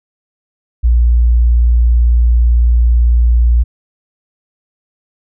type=tone; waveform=sine; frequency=59 Hz; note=A#1; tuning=22 cents sharp; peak=-6 dBFS; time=0.83-3.64 s; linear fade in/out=20 ms; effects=none